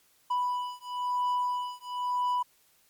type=beating tone pair; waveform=triangle; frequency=987.8 / 988.8 Hz; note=B5 / B5; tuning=0 / +2 cents; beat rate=1 Hz; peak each=-29 dBFS; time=0.3-2.43 s; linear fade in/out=10 ms; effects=white hiss -65 dBFS RMS until 2.89 s + MP3 96 kbps